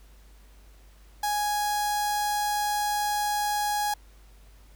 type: tone with notch filter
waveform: sawtooth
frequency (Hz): 830.6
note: G#5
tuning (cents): 0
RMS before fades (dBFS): -27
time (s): 1.23-3.94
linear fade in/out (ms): 5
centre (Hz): 2300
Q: 1.2
effects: added 50 Hz sine -50 dBFS peak until 4.75 s + pink hiss -60 dBFS RMS until 4.75 s

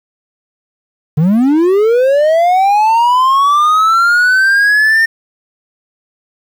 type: linear sweep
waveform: triangle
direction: up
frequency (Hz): 143 to 1825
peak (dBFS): -5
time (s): 1.17-5.06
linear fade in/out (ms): 10
effects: 7-bit

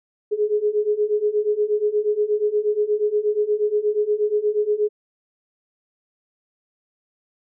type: beating tone pair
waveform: sine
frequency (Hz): 415.3 / 423.7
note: G#4 / G#4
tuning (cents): 0 / +35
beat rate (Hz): 8.4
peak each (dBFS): -22 / -20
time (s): 0.31-4.89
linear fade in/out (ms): 20
effects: none

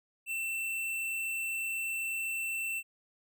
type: tone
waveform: square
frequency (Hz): 2683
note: E7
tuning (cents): +30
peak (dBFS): -33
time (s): 0.26-2.83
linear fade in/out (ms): 50
effects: none

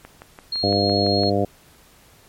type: click train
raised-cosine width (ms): 0.5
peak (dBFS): -23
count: 8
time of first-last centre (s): 0.05-1.234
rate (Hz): 5.91
type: tone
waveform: sine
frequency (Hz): 4274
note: C8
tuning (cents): +36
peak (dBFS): -22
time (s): 0.52-1.3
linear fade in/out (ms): 5
type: harmonic tone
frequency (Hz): 100.4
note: G2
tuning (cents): +42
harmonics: 1 / 2 / 3 / 4 / 5 / 6 / 7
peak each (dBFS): -25 / -25 / -25 / -25 / -25 / -25 / -25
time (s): 0.63-1.45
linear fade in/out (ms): 5
effects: pink hiss -52 dBFS RMS until 2.28 s + MP3 64 kbps

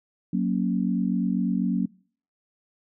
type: chord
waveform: sine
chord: F# major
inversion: none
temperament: equal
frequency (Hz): 185 / 233.1 / 277.2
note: F#3 / A#3 / C#4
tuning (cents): 0 / 0 / 0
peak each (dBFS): -24 / -26 / -29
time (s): 0.33-1.86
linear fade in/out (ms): 5
effects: noise-tail reverb RT60 0.5 s tail -25 dB re dry

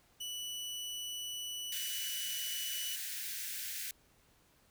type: tone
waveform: sawtooth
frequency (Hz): 2960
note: F#7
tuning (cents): 0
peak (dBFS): -36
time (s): 0.2-2.96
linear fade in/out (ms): 10
type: high-pass noise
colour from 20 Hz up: white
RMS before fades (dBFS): -41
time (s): 1.72-3.91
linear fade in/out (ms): 2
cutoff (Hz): 1500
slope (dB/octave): 96
effects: pink hiss -68 dBFS RMS until 4.7 s

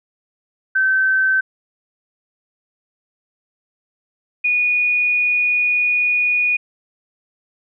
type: tone pair in turn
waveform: sine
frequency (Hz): 1541 / 2459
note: G6 / D#7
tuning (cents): -30 / -21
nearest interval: minor sixth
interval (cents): 809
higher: second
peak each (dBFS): -13 / -14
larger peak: first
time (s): 0.75-1.41 / 4.44-6.57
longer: second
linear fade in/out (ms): 10
effects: none

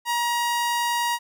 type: tone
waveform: sawtooth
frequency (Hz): 950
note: A#5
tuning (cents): +33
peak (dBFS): -18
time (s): 0.05-1.19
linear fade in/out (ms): 50
effects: none

